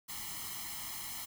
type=noise with comb filter; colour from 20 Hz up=white; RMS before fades=-42 dBFS; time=0.08-1.26 s; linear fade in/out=20 ms; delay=0.97 ms; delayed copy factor=+0.9; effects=none